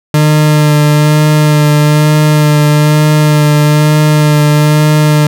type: tone with vibrato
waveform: 40% pulse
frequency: 150.6 Hz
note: D3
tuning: 44 cents sharp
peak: -4 dBFS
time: 0.14-5.27 s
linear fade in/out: 2 ms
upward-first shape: sine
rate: 1.1 Hz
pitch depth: 18 cents each way
effects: none